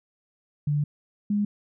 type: tone pair in turn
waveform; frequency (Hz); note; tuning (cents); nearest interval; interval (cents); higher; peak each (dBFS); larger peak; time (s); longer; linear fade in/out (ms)
sine; 146.83 / 205.9; D3 / G#3; 0 / -15; tritone; 585; second; -21; neither; 0.67-0.84 / 1.3-1.45; first; 5
effects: none